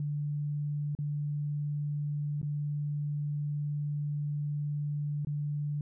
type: tone with dropouts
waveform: sine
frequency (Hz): 146.83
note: D3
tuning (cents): 0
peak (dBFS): -30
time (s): 0-5.81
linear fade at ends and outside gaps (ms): 2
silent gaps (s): 0.951-0.988 / 2.416-2.429 / 5.249-5.27
effects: none